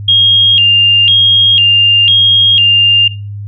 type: tone with vibrato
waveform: sine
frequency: 3021 Hz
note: F#7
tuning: 35 cents sharp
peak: -4 dBFS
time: 0.08-3.08 s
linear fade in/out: 5 ms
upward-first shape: square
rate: 1 Hz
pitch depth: 130 cents each way
effects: noise-tail reverb RT60 0.3 s tail -17 dB re dry + added 102 Hz sine -20 dBFS peak until 3.47 s